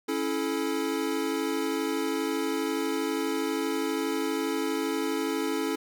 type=chord; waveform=square; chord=A major; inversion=first; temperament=equal with one note detuned; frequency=277.2 / 329.6 / 431.9 Hz; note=C#4 / E4 / A4; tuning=0 / 0 / -32 cents; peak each=-32 / -32 / -32 dBFS; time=0.08-5.76 s; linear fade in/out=10 ms; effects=none